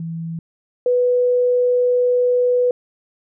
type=tone pair in turn; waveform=sine; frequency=164.81 / 493.9 Hz; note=E3 / B4; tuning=0 / 0 cents; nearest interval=octave + perfect fifth; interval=1900 cents; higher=second; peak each=-24 / -13 dBFS; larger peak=second; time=0-0.39 / 0.86-2.71 s; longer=second; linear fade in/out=2 ms; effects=none